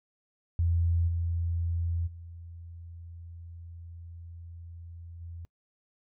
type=tone with level steps; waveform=sine; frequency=84.7 Hz; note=E2; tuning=48 cents sharp; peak=-23 / -27 / -42 / -39 dBFS; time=0.59-5.45 s; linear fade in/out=0 ms; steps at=1.07 / 2.06 / 5.2 s; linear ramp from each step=20 ms; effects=noise-tail reverb RT60 0.1 s tail -24 dB re dry